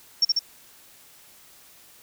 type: tone with echo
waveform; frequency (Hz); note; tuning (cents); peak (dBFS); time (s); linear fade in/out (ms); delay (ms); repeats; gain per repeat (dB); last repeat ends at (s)
sine; 5490; F8; -31; -15; 0.22-0.25; 5; 71; 2; -2; 0.392
effects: white hiss -52 dBFS RMS until 2.02 s